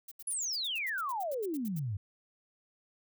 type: noise bursts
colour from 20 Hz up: violet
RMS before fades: -46 dBFS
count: 16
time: 0.08-1.795 s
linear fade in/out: 5 ms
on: 35 ms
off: 77 ms
type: exponential sweep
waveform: sine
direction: down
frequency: 10690 to 92.5 Hz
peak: -32 dBFS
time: 0.27-1.97 s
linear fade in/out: 5 ms
effects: none